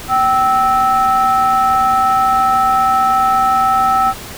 triangle ring-modulated tone, 268.2 Hz, C4, 43 cents sharp, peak -5 dBFS, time 0.08-4.14 s, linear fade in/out 50 ms, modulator 1040 Hz, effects pink hiss -30 dBFS RMS until 4.37 s

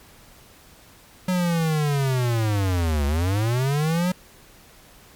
square linear two-way sweep, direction down then up, 185.3 to 69.3 to 185.3 Hz, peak -20 dBFS, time 1.28-4.12 s, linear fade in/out 5 ms, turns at 3.06 s, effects pink hiss -50 dBFS RMS until 5.15 s + MP3 96 kbps

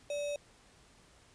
sine tone with sample-and-hold, 581 Hz, D5, 19 cents flat, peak -33 dBFS, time 0.1-0.36 s, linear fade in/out 2 ms, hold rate 3150 Hz, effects pink hiss -62 dBFS RMS until 1.34 s + resampled to 22050 Hz

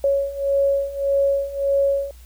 sine beating tone pair, 554.4 / 556.1 Hz, C#5 / C#5, 0 / +5 cents, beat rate 1.7 Hz, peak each -22 / -19 dBFS, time 0.04-2.11 s, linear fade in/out 2 ms, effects added 60 Hz sine -41 dBFS peak until 2.25 s + white hiss -53 dBFS RMS until 2.25 s

